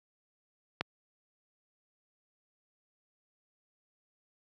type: click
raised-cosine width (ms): 0.3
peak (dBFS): -14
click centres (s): 0.81
effects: high-pass 100 Hz 12 dB/octave